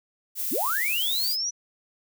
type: noise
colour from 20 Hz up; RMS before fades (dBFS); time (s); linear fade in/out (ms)
violet; -29; 0.35-1.37; 50
type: linear sweep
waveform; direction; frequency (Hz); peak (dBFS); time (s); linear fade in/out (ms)
sine; up; 174.61 to 5960; -25; 0.51-1.51; 20
effects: none